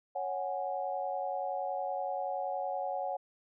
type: chord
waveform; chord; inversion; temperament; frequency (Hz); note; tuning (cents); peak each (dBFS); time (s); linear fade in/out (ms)
sine; C# suspended fourth; none; equal; 554.4 / 740 / 830.6; C#5 / F#5 / G#5; 0 / 0 / 0; -37 / -35 / -39; 0.15-3.17; 10
effects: none